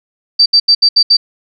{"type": "tone bursts at uneven times", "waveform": "sine", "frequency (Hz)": 4651, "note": "D8", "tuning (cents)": -18, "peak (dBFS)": -4, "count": 6, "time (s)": [[0.39, 0.46], [0.53, 0.6], [0.68, 0.75], [0.82, 0.89], [0.96, 1.03], [1.1, 1.17]], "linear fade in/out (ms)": 10, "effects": []}